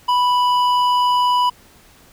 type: tone with hard clipping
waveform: triangle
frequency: 987.8 Hz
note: B5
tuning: in tune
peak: -15 dBFS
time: 0.08-1.5 s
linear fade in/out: 10 ms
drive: 12 dB
effects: pink hiss -49 dBFS RMS until 2.12 s